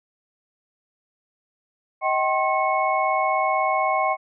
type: tone cluster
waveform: sine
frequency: 631 / 767 / 1069 / 2197 Hz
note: D#5 / G5 / C6 / C#7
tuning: +24 / -38 / +37 / -16 cents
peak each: -25 / -23 / -23 / -28 dBFS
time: 2.01-4.17 s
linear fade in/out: 50 ms
effects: none